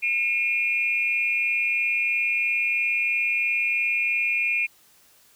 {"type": "tone with amplitude modulation", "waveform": "sine", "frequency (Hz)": 2420, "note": "D#7", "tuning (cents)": -49, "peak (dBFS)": -17, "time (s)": [0.02, 4.67], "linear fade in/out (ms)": 20, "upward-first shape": "sine", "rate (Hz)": 243, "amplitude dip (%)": 80, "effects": ["white hiss -57 dBFS RMS until 5.35 s"]}